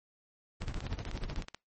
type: noise with tremolo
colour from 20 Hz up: brown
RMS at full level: -34 dBFS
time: 0.6-1.45 s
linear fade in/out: 20 ms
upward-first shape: triangle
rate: 13 Hz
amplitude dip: 85%
type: click train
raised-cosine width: 0.2 ms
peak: -24 dBFS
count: 16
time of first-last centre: 0.62-1.546 s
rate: 16.2 Hz
effects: noise-tail reverb RT60 0.2 s tail -26 dB re dry + MP3 32 kbps